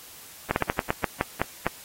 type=slowing click train; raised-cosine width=0.5 ms; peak=-7 dBFS; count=10; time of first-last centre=0.51-1.666 s; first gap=51 ms; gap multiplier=1.22; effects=white hiss -46 dBFS RMS until 1.84 s + AAC 48 kbps